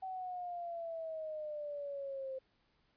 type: exponential sweep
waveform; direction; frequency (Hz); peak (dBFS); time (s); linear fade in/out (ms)
sine; down; 762 to 523.3; -39; 0.02-2.39; 10
effects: pink hiss -75 dBFS RMS until 2.96 s + resampled to 11025 Hz